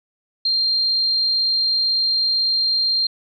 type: tone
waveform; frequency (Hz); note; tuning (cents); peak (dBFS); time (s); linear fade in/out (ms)
sine; 4186; C8; 0; -16; 0.45-3.07; 5
effects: none